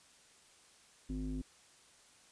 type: tone with low-pass filter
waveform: square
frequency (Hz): 51.7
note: G#1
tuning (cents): -7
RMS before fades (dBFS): -39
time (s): 1.09-1.42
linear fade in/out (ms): 10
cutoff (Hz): 280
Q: 8.2
effects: white hiss -63 dBFS RMS until 2.31 s + resampled to 22050 Hz